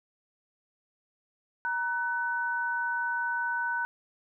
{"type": "tone pair together", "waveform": "sine", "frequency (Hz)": [944.9, 1500], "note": ["A#5", "F#6"], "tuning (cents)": [23, 23], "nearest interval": "minor sixth", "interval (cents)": 800, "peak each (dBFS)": [-32, -29], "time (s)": [1.65, 3.85], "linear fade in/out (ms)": 0, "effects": []}